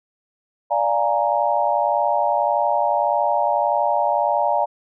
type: chord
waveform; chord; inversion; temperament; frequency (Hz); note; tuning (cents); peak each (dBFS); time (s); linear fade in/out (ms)
sine; Bb dominant seventh; first; equal; 587.3 / 698.5 / 830.6 / 932.3; D5 / F5 / Ab5 / Bb5; 0 / 0 / 0 / 0; -22; 0.7-4.66; 20
effects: none